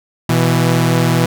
sawtooth tone pair together, 122.69 / 164.81 Hz, B2 / E3, -11 / 0 cents, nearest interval perfect fourth, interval 511 cents, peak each -10 dBFS, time 0.29-1.26 s, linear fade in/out 5 ms, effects none

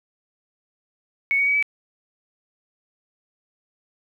sine tone with pitch steps, 2217 / 2243 / 2269 / 2295 Hz, C#7 / C#7 / C#7 / D7, 0 / +20 / +40 / -40 cents, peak -17 dBFS, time 1.31-1.626 s, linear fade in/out 0 ms, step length 79 ms, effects 9-bit

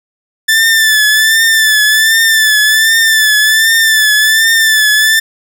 sawtooth tone with vibrato, 1760 Hz, A6, in tune, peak -3 dBFS, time 0.48-5.2 s, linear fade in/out 10 ms, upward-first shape triangle, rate 1.3 Hz, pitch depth 56 cents each way, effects 7-bit

